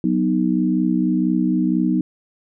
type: chord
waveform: sine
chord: B major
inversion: second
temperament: equal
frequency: 185 / 246.9 / 311.1 Hz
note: F#3 / B3 / D#4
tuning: 0 / 0 / 0 cents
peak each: -20 dBFS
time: 0.04-2.01 s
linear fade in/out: 2 ms
effects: none